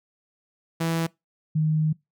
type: tone pair in turn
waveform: sawtooth / sine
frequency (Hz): 164.81 / 155.56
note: E3 / D#3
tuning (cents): 0 / 0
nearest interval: minor second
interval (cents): 100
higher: first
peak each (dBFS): -19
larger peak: neither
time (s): 0.8-1.07 / 1.55-1.93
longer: second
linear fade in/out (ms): 10
effects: noise-tail reverb RT60 0.2 s tail -23 dB re dry